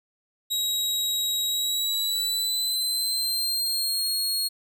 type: tone with pitch glide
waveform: sawtooth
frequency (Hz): 3830 to 4299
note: A#7 to C8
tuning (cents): +46 to +46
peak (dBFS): -21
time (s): 0.5-4.49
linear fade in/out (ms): 20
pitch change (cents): +200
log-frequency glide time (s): 1.48-4.17
effects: none